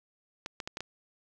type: clicks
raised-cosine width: 0.2 ms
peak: -19 dBFS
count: 5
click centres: 0.461 / 0.602 / 0.675 / 0.771 / 0.806 s
effects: none